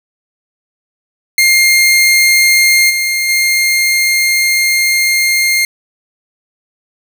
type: tone with level steps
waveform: sawtooth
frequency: 2118 Hz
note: C7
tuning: 21 cents sharp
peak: -3 / -9 / -6 dBFS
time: 1.38-5.65 s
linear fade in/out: 2 ms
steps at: 2.89 / 3.28 s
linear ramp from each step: 20 ms
effects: none